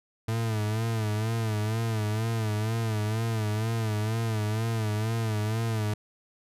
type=tone with vibrato; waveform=40% pulse; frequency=110 Hz; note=A2; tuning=in tune; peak=-25 dBFS; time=0.28-5.94 s; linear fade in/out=5 ms; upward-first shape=sine; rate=2.1 Hz; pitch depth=74 cents each way; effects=resampled to 32000 Hz